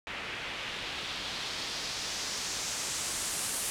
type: noise with low-pass filter sweep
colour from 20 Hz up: white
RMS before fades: -36 dBFS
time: 0.07-3.7 s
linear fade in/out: 0 ms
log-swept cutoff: 2400 to 10000 Hz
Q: 1.6
effects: none